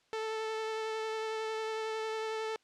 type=tone with vibrato; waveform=sawtooth; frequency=440 Hz; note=A4; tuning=in tune; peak=-30 dBFS; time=0.13-2.56 s; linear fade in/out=0 ms; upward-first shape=triangle; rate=11 Hz; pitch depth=15 cents each way; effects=white hiss -70 dBFS RMS until 2.63 s + low-pass 5000 Hz 12 dB/octave